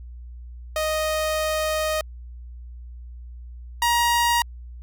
sawtooth tone pair in turn, 622.3 / 947.3 Hz, D#5 / A#5, 0 / +28 cents, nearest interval perfect fifth, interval 728 cents, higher second, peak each -18 / -14 dBFS, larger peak second, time 0.76-2.01 / 3.82-4.42 s, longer first, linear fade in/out 2 ms, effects added 60 Hz sine -36 dBFS peak until 4.82 s

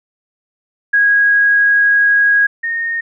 sine tone pair in turn, 1648 / 1843.4 Hz, G#6 / A#6, -14 / -20 cents, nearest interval major second, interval 194 cents, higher second, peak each -8 / -16 dBFS, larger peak first, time 0.93-2.47 / 2.63-3.01 s, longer first, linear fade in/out 10 ms, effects none

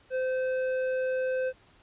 sine tone with hard clipping, 516 Hz, C5, 24 cents flat, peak -28 dBFS, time 0.1-1.53 s, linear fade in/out 50 ms, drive 8 dB, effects pink hiss -60 dBFS RMS until 1.82 s + resampled to 8000 Hz

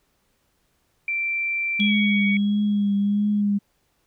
sine tone with pitch glide, 2349 to 2246 Hz, D7 to C#7, 0 to +22 cents, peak -22 dBFS, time 1.08-2.37 s, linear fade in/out 2 ms, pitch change -78 cents, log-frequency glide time 1.86-1.94 s
sine tone with vibrato, 204.4 Hz, G#3, 27 cents flat, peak -18 dBFS, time 1.79-3.59 s, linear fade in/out 20 ms, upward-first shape triangle, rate 1.5 Hz, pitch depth 36 cents each way
sine tone with exponential decay, 3322 Hz, G#7, in tune, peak -23 dBFS, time 1.8-3.41 s, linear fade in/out 0 ms, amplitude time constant 350 ms
effects pink hiss -68 dBFS RMS until 4.06 s

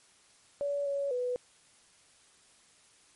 sine tone with pitch steps, 570 / 561 / 495.3 Hz, C#5 / C#5 / B4, +48 / +21 / +5 cents, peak -29 dBFS, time 0.61-1.36 s, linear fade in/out 0 ms, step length 250 ms, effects white hiss -62 dBFS RMS until 3.15 s + MP3 48 kbps

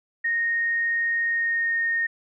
sine tone with pitch glide, 1857 to 1845.2 Hz, A#6 to A#6, -7 to -18 cents, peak -21 dBFS, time 0.24-2.07 s, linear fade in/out 10 ms, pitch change -11 cents, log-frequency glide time 1.28-1.77 s, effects none

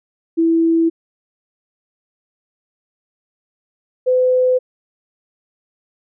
sine tone pair in turn, 329.6 / 507.4 Hz, E4 / B4, 0 / +47 cents, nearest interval perfect fifth, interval 747 cents, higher second, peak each -11 dBFS, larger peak neither, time 0.37-0.9 / 4.06-4.59 s, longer neither, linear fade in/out 20 ms, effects none

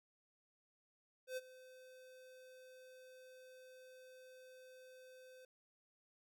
square tone with ADSR envelope, 513 Hz, C5, 34 cents flat, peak -40 dBFS, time 1.27-5.45 s, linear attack 100 ms, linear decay 31 ms, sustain -18 dB, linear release 3 ms, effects none

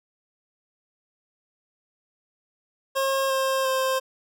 25% pulse tone with pitch steps, 539 / 532.2 / 525.5 Hz, C#5 / C5 / C5, -49 / +29 / +7 cents, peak -18 dBFS, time 2.95-4 s, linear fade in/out 20 ms, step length 350 ms, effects none

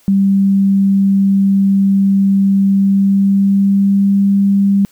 sine tone with pitch glide, 196 to 198.28 Hz, G3 to G3, 0 to +20 cents, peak -8 dBFS, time 0.08-4.85 s, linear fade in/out 0 ms, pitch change +20 cents, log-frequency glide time 2.71-4.22 s, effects white hiss -51 dBFS RMS until 4.91 s

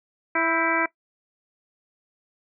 harmonic tone with a mistuned harmonic, 330 Hz, E4, 2 cents sharp, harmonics 1 / 2 / 3 / 4 / 5 / 6 / 7, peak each -28 / -28 / -28 / -28 / -28 / -28 / -28 dBFS, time 0.35-0.86 s, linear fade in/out 5 ms, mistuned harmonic 5, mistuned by -66 cents, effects noise-tail reverb RT60 0.1 s tail -19 dB re dry

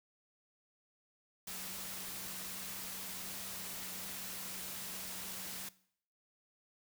sine tone in noise, 187.3 Hz, F#3, 21 cents sharp, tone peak -55 dBFS, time 1.47-5.69 s, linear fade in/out 5 ms, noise white, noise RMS -44 dBFS, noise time 1.47-5.69 s, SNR -14 dB, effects noise-tail reverb RT60 0.6 s tail -19 dB re dry

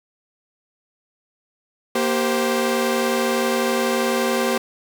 sawtooth tone cluster, 236.1 / 389.3 / 524 Hz, A#3 / G4 / C5, +22 / -12 / +2 cents, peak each -19 dBFS, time 1.95-4.58 s, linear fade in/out 5 ms, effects none

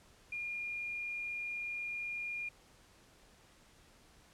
sine tone with quantisation, 2416 Hz, D7, 48 cents sharp, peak -37 dBFS, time 0.32-2.49 s, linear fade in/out 5 ms, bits 11, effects pink hiss -63 dBFS RMS until 4.33 s + low-pass 10000 Hz 12 dB/octave

